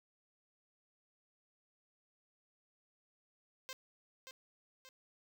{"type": "tone with echo", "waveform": "5% pulse", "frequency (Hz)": 523.3, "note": "C5", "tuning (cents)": 0, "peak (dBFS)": -32, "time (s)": [3.69, 3.73], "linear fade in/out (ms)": 0, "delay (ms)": 580, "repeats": 2, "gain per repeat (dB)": -6, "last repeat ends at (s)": 4.89, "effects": []}